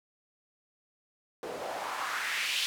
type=noise with band-pass filter sweep; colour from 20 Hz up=white; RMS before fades=-34 dBFS; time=1.43-2.66 s; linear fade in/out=0 ms; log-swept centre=420 to 3400 Hz; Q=2.4; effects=none